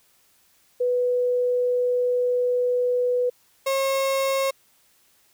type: tone pair in turn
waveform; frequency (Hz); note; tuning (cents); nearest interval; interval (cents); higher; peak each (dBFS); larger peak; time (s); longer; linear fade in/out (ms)
sine / 35% pulse; 493.9 / 540.6; B4 / C#5; 0 / -44; major second; 156; second; -19; neither; 0.8-3.3 / 3.66-4.51; first; 10
effects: white hiss -61 dBFS RMS until 5.33 s